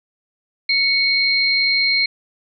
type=tone pair together; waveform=sine; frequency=2217 / 4185 Hz; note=C#7 / C8; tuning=0 / 0 cents; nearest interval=major seventh; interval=1100 cents; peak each=-17 dBFS; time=0.69-2.06 s; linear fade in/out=5 ms; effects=none

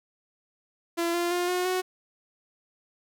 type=tone with pitch steps; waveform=sawtooth; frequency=339.4 / 346.5 / 353.8 / 361.2 / 368.8 Hz; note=F4 / F4 / F4 / F#4 / F#4; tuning=-49 / -14 / +23 / -42 / -6 cents; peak=-21 dBFS; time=0.97-1.82 s; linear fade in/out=20 ms; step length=170 ms; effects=none

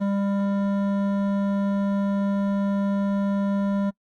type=tone with hard clipping; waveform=sine; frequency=199.2 Hz; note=G3; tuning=28 cents sharp; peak=-23 dBFS; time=0-3.91 s; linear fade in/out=20 ms; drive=12 dB; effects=noise-tail reverb RT60 0.1 s tail -26 dB re dry + Opus 32 kbps

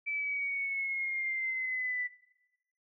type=exponential sweep; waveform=sine; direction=down; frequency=2320 to 1975.5 Hz; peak=-31 dBFS; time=0.06-2.08 s; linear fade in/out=20 ms; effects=noise-tail reverb RT60 1.0 s tail -20 dB re dry

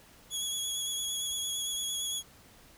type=tone with vibrato; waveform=20% pulse; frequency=3350 Hz; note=G#7; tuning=14 cents sharp; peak=-26 dBFS; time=0.3-2.23 s; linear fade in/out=50 ms; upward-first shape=triangle; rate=8.8 Hz; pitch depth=26 cents each way; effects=pink hiss -57 dBFS RMS until 2.77 s

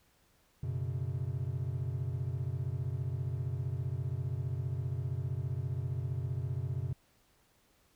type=chord; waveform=triangle; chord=F# suspended fourth; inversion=none; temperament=equal; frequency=92.5 / 123.47 / 138.59 Hz; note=F#2 / B2 / C#3; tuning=0 / 0 / 0 cents; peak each=-36 / -34 / -36 dBFS; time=0.63-6.93 s; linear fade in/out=5 ms; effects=pink hiss -69 dBFS RMS until 7.95 s

